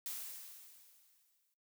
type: noise with exponential decay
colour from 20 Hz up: blue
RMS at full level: -41 dBFS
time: 0.06-1.54 s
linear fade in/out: 1 ms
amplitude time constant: 320 ms
effects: noise-tail reverb RT60 0.2 s tail -18 dB re dry